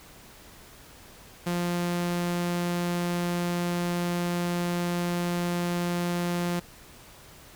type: tone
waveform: sawtooth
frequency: 174.7 Hz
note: F3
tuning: 1 cent sharp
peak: -22 dBFS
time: 1.46-6.6 s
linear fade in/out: 10 ms
effects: pink hiss -50 dBFS RMS until 7.55 s